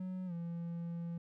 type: tone with pitch glide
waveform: triangle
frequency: 185 to 169.65 Hz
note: F#3 to F3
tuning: 0 to -50 cents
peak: -36 dBFS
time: 0-1.18 s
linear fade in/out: 5 ms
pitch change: -150 cents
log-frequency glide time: 0.26-0.33 s
effects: none